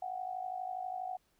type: tone with amplitude modulation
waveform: sine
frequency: 740 Hz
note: F#5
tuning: in tune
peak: -33 dBFS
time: 0.02-1.17 s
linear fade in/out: 5 ms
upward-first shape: sine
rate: 52.3 Hz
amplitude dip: 75%
effects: pink hiss -74 dBFS RMS until 1.39 s